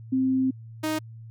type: tone pair in turn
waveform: sine / sawtooth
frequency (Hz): 261.6 / 311.5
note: C4 / D#4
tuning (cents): 0 / +2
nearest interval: minor third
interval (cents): 302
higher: second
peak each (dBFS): -20 / -21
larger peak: first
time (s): 0.12-0.51 / 0.83-0.99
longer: first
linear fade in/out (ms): 10
effects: added 113 Hz sine -40 dBFS peak until 1.3 s